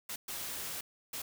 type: noise bursts at uneven times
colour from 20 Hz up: white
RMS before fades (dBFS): -40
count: 3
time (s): 0.09-0.16 / 0.28-0.81 / 1.13-1.22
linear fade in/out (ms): 5
effects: none